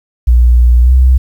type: tone with pitch glide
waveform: sine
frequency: 60.1 to 64.04 Hz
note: B1 to C2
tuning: -46 to -37 cents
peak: -3 dBFS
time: 0.27-1.18 s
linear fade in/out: 10 ms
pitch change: +109 cents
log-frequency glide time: 0.82-0.92 s
effects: 7-bit